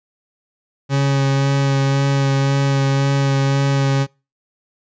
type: tone with vibrato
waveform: 40% pulse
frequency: 137.8 Hz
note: C#3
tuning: 10 cents flat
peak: -13 dBFS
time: 0.89-4.07 s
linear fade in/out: 50 ms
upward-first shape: sine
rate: 1.9 Hz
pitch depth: 13 cents each way
effects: noise-tail reverb RT60 0.3 s tail -26 dB re dry + resampled to 16000 Hz